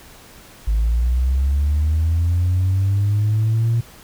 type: linear sweep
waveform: sine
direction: up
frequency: 52.1 to 117.4 Hz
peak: -13 dBFS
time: 0.67-3.81 s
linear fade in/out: 10 ms
effects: tanh soft clip ceiling -12 dBFS + pink hiss -44 dBFS RMS until 4.03 s